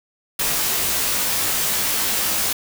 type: noise with comb filter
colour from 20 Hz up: white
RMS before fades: -21 dBFS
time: 0.39-2.53 s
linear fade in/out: 5 ms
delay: 17 ms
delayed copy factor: -0.85
effects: none